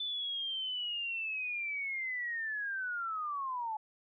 sine linear sweep, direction down, 3520 to 848 Hz, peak -34 dBFS, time 0-3.77 s, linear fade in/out 5 ms, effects none

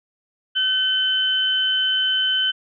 sine tone pair together, 1526 / 3052 Hz, G6 / G7, -47 / -47 cents, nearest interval octave, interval 1200 cents, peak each -24 / -18 dBFS, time 0.55-2.52 s, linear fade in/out 20 ms, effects none

